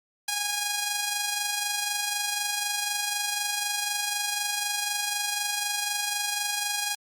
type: tone with amplitude modulation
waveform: 5% pulse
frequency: 822 Hz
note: G#5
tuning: 18 cents flat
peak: -13 dBFS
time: 0.28-6.95 s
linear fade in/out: 5 ms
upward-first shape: sine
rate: 24 Hz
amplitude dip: 40%
effects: Opus 48 kbps